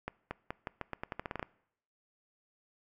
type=accelerating click train; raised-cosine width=0.5 ms; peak=-21 dBFS; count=14; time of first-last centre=0.08-1.428 s; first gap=230 ms; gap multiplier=0.85; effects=noise-tail reverb RT60 0.7 s tail -22 dB re dry